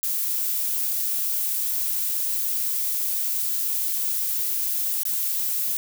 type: noise with dropouts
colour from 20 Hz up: violet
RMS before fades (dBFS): -25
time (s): 0.03-5.77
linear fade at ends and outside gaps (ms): 0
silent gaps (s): 5.033-5.053
effects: none